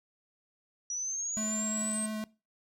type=linear sweep; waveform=sine; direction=up; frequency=5800 to 8372 Hz; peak=-32 dBFS; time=0.9-2.06 s; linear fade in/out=2 ms
type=tone with vibrato; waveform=square; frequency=215.9 Hz; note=A3; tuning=33 cents flat; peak=-34 dBFS; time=1.37-2.24 s; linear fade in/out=0 ms; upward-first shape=triangle; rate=8.4 Hz; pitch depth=10 cents each way
effects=noise-tail reverb RT60 0.3 s tail -22 dB re dry